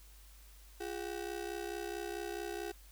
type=ring-modulated tone; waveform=35% pulse; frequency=379.5 Hz; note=F#4; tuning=44 cents sharp; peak=-34 dBFS; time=0.8-2.72 s; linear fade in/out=10 ms; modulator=32.3 Hz; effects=added 50 Hz sine -55 dBFS peak until 2.91 s + white hiss -62 dBFS RMS until 2.91 s